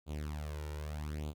sawtooth tone with flanger, 75.2 Hz, D2, 42 cents sharp, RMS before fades -40 dBFS, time 0.06-1.34 s, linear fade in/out 50 ms, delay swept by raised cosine 0.27 to 2.17 ms, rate 0.81 Hz, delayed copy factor +0.8, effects none

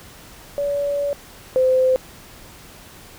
sine tone pair in turn, 571 / 516 Hz, D5 / C5, -49 / -24 cents, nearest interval major second, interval 175 cents, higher first, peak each -19 / -13 dBFS, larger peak second, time 0.58-1.13 / 1.56-1.96 s, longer first, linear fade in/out 0 ms, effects pink hiss -43 dBFS RMS until 3.18 s

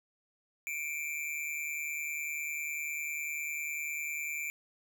square tone with amplitude modulation, 2352 Hz, D7, 2 cents sharp, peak -32 dBFS, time 0.67-4.5 s, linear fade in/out 0 ms, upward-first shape sine, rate 150 Hz, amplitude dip 70%, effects none

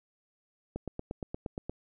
click train, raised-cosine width 2 ms, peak -22 dBFS, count 9, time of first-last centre 0.76-1.696 s, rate 8.55 Hz, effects none

